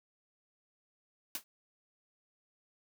white noise with exponential decay, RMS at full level -33 dBFS, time 1.35-1.44 s, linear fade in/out 1 ms, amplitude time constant 19 ms, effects high-pass 200 Hz 12 dB/octave

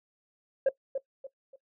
sine tone with echo, 540 Hz, C#5, 45 cents flat, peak -17 dBFS, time 0.66-0.69 s, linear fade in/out 5 ms, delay 290 ms, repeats 3, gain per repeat -10 dB, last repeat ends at 1.56 s, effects noise-tail reverb RT60 0.1 s tail -18 dB re dry + tanh soft clip ceiling -19 dBFS

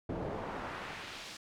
brown noise with band-pass filter sweep, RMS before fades -41 dBFS, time 0.09-1.37 s, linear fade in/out 5 ms, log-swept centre 410 to 5200 Hz, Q 0.94, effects none

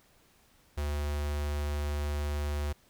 square tone with notch filter, 73.42 Hz, D2, in tune, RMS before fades -32 dBFS, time 0.77-2.73 s, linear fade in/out 10 ms, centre 190 Hz, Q 1.7, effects pink hiss -64 dBFS RMS until 2.89 s

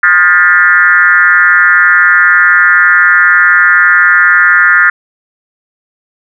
sine tone with frequency modulation, 1593 Hz, G6, 27 cents sharp, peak -3 dBFS, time 0.03-4.9 s, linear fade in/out 5 ms, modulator 176 Hz, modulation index 1.7, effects none

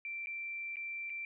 sine tone with dropouts, 2349 Hz, D7, in tune, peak -38 dBFS, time 0.05-1.25 s, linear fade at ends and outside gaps 1 ms, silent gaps 0.26-0.27 / 0.758-0.768 / 1.097-1.101 s, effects none

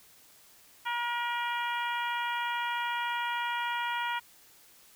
harmonic tone with a mistuned harmonic, 476.8 Hz, A#4, 39 cents sharp, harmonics 2 / 3 / 4 / 5 / 6 / 7, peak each -32 / -36 / -38 / -40 / -42 / -43 dBFS, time 0.85-4.2 s, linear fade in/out 20 ms, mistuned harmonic 7, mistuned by -23 cents, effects white hiss -58 dBFS RMS until 4.95 s

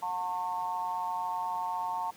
sine tone with amplitude modulation, 904 Hz, A5, 47 cents sharp, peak -26 dBFS, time 0.02-2.11 s, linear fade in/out 10 ms, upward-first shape sine, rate 182 Hz, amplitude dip 95%, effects pink hiss -54 dBFS RMS until 2.16 s + high-pass 150 Hz 12 dB/octave

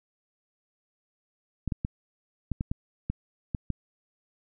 clicks, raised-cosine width 5 ms, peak -16 dBFS, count 9, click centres 1.677 / 1.722 / 1.849 / 2.517 / 2.609 / 2.715 / 3.1 / 3.548 / 3.703 s, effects none

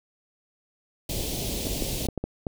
pink band-stop noise, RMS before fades -30 dBFS, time 1.09-2.07 s, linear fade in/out 5 ms, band 660 to 2800 Hz, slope 24 dB/octave
clicks, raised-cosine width 2 ms, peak -15 dBFS, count 7, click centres 1.669 / 1.823 / 2.054 / 2.087 / 2.177 / 2.24 / 2.468 s
effects none

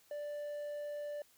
triangle tone, 587.3 Hz, D5, in tune, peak -37 dBFS, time 0.11-1.22 s, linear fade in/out 2 ms, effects white hiss -67 dBFS RMS until 1.37 s

